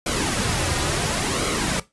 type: noise with flanger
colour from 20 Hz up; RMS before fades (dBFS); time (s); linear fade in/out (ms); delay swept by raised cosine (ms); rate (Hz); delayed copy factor
pink; -23; 0.06-1.8; 5; 1.1 to 4.6; 0.72; -0.55
effects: noise-tail reverb RT60 0.2 s tail -17 dB re dry + resampled to 24000 Hz